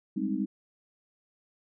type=chord; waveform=sine; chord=Ab major seventh; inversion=third; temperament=equal; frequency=196 / 207.7 / 261.6 / 311.1 Hz; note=G3 / Ab3 / C4 / Eb4; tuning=0 / 0 / 0 / 0 cents; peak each=-33 dBFS; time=0.16-0.46 s; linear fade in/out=10 ms; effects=none